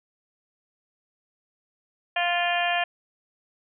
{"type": "harmonic tone", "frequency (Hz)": 349.2, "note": "F4", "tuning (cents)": 0, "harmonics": [2, 3, 4, 5, 6, 7, 8, 9], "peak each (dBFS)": [-25, -35, -37, -28, -39, -30, -32, -34], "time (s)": [2.16, 2.84], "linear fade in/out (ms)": 5, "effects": []}